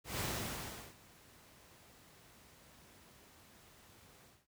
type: noise with ADSR envelope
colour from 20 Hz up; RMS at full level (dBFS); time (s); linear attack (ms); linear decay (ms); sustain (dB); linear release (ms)
pink; -37; 0.04-4.47; 150; 750; -24; 220
effects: noise-tail reverb RT60 0.1 s tail -20 dB re dry + high-pass 60 Hz 12 dB/octave